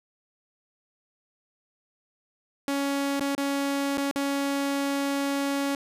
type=tone with dropouts; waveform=sawtooth; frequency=279.2 Hz; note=C#4; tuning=13 cents sharp; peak=-21 dBFS; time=2.68-5.75 s; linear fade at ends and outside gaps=1 ms; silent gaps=3.197-3.208 / 3.351-3.379 / 3.973-3.98 / 4.112-4.159 s; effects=resampled to 32000 Hz